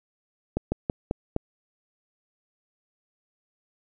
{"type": "slowing click train", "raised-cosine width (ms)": 2, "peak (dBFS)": -11, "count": 5, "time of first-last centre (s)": [0.57, 1.364], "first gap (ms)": 150, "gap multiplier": 1.19, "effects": []}